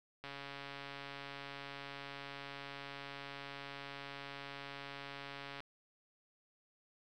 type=click train; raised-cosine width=0.3 ms; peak=-30 dBFS; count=752; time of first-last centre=0.24-5.604 s; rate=140 Hz; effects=none